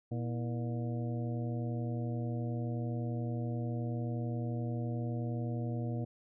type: harmonic tone with a mistuned harmonic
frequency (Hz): 119.2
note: A#2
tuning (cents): +39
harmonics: 1 / 2 / 3 / 4 / 5 / 6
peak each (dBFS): -34 / -40 / -44 / -46 / -48 / -50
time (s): 0.11-6.05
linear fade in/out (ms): 10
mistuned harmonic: 3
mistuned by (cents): -140
effects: none